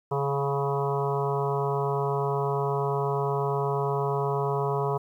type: harmonic tone with a mistuned harmonic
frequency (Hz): 140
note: C#3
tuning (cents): +18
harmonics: 1 / 3 / 4 / 5 / 6 / 7 / 8 / 9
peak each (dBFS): -29 / -28 / -39 / -33 / -38 / -32 / -37 / -39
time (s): 0.11-4.98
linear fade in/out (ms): 10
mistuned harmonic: 8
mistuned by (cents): -18
effects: 10-bit